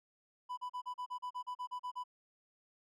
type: tone bursts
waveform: triangle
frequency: 994 Hz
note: B5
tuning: 11 cents sharp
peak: -36 dBFS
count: 13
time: 0.49-2.039 s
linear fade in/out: 20 ms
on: 85 ms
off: 37 ms
effects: none